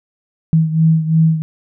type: beating tone pair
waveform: sine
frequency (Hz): 160 / 162.9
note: D#3 / E3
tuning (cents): +49 / -20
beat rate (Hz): 2.9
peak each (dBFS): -11 / -16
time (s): 0.53-1.42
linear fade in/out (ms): 0
effects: none